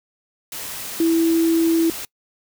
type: tone in noise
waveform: sine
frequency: 329.6 Hz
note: E4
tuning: in tune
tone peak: -14 dBFS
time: 1-1.9 s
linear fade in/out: 2 ms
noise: white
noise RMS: -31 dBFS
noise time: 0.52-2.05 s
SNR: +14 dB
effects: noise-tail reverb RT60 0.1 s tail -24 dB re dry